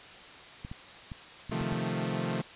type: clicks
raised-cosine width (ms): 5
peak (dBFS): -27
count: 6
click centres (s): 0.649 / 0.715 / 1.118 / 1.497 / 1.612 / 1.725
type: chord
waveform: sawtooth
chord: F dominant seventh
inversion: second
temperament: equal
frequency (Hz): 130.81 / 155.56 / 174.61 / 220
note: C3 / Eb3 / F3 / A3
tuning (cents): 0 / 0 / 0 / 0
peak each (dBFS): -32 / -33 / -31 / -31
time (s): 1.51-2.42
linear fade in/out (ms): 10
effects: white hiss -48 dBFS RMS until 2.55 s + resampled to 8000 Hz